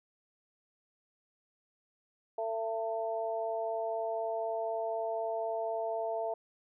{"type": "harmonic tone", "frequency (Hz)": 224, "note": "A3", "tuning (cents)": 31, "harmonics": [2, 3, 4], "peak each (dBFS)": [-38, -33, -41], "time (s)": [2.38, 6.34], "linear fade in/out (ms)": 5, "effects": []}